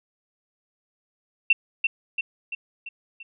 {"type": "tone with echo", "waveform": "sine", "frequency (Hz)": 2700, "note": "E7", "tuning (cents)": 41, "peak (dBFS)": -13, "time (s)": [1.5, 1.53], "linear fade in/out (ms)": 5, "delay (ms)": 340, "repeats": 5, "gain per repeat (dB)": -5, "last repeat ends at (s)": 3.23, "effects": []}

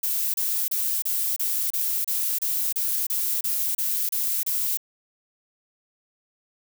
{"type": "noise bursts", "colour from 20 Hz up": "violet", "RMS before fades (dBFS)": -25, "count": 14, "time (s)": [0.03, 4.773], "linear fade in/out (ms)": 5, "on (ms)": 310, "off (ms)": 31, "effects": []}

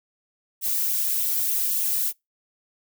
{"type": "noise with flanger", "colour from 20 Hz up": "violet", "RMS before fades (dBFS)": -24, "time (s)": [0.61, 2.13], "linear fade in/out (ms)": 50, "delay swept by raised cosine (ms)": [0.31, 1.71], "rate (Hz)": 3.3, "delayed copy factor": 0.5, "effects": ["noise-tail reverb RT60 0.2 s tail -26 dB re dry"]}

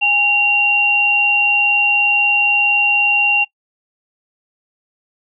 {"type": "tone pair together", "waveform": "sine", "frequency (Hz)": [821, 2762], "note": ["G#5", "F7"], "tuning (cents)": [-20, -20], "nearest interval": "octave + major sixth", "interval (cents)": 2100, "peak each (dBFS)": [-21, -11], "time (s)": [0.01, 3.45], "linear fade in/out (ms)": 20, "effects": ["noise-tail reverb RT60 0.1 s tail -22 dB re dry"]}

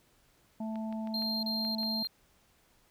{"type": "harmonic tone", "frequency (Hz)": 220, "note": "A3", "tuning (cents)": 0, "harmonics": [1, 3, 4], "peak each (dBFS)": [-34, -44, -46], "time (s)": [0.6, 2.03], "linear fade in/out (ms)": 5}
{"type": "clicks", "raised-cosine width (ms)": 0.3, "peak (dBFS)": -34, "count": 7, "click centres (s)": [0.757, 0.926, 1.073, 1.222, 1.65, 1.832, 2.049]}
{"type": "tone bursts", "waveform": "triangle", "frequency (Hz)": 4186, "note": "C8", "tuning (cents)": 0, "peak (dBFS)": -31, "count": 3, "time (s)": [1.14, 2.072], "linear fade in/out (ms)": 2, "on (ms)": 290, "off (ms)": 31}
{"effects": ["pink hiss -67 dBFS RMS until 2.9 s"]}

